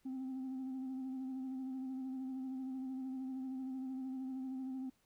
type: tone with vibrato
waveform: sine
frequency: 261.6 Hz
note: C4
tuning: in tune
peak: -37 dBFS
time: 0.05-4.9 s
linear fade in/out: 10 ms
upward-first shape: sine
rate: 13 Hz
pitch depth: 29 cents each way
effects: tanh soft clip ceiling -38 dBFS + pink hiss -75 dBFS RMS until 5.05 s